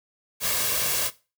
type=noise with comb filter; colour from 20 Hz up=white; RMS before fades=-25 dBFS; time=0.4-1.11 s; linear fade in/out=50 ms; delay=1.8 ms; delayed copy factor=+0.5; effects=noise-tail reverb RT60 0.3 s tail -18 dB re dry + high-pass 60 Hz 12 dB/octave